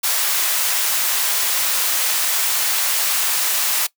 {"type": "high-pass noise", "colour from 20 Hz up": "white", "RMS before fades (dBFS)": -19, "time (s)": [0.03, 3.87], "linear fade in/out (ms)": 10, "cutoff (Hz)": 730, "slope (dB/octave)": 12, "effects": ["noise-tail reverb RT60 0.1 s tail -20 dB re dry"]}